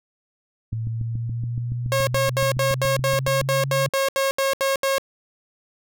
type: linear sweep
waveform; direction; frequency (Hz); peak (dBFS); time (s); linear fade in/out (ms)
sine; up; 112 to 138.59; -24; 0.72-3.89; 10
type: click train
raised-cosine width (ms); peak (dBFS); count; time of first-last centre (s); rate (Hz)
5; -20; 20; 0.73-3.417; 7.07
type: tone bursts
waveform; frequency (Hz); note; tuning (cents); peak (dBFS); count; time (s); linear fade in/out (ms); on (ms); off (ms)
sawtooth; 543; C#5; -36; -15; 14; 1.92-4.982; 0; 150; 74
effects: none